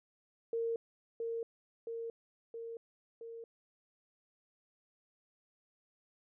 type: tone with echo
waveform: sine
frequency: 460 Hz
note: A#4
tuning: 23 cents flat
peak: -32 dBFS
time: 0.53-0.76 s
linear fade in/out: 2 ms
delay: 670 ms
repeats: 4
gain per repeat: -3 dB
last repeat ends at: 3.44 s
effects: none